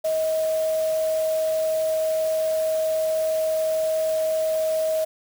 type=tone in noise; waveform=sine; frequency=634 Hz; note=D#5; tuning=32 cents sharp; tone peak=-20 dBFS; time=0.04-5.05 s; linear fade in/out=10 ms; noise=white; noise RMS=-38 dBFS; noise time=0.04-5.05 s; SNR=+15 dB; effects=none